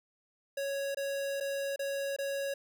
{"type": "tone with dropouts", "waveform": "square", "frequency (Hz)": 554.4, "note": "C#5", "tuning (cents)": 0, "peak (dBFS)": -33, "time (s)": [0.57, 2.54], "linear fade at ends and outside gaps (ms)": 5, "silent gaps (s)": [[0.947, 0.97], [1.402, 1.407], [1.761, 1.792], [2.164, 2.186]], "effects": []}